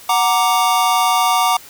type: chord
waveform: square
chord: Gb augmented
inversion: none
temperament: equal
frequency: 740 / 932.3 / 1174.7 Hz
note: Gb5 / Bb5 / D6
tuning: 0 / 0 / 0 cents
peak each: -18 dBFS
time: 0.09-1.57 s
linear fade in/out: 5 ms
effects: white hiss -40 dBFS RMS until 1.69 s